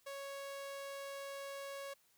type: tone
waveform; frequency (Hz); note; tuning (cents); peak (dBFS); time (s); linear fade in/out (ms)
sawtooth; 554.4; C#5; 0; -40; 0.06-1.94; 10
effects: white hiss -72 dBFS RMS until 2.17 s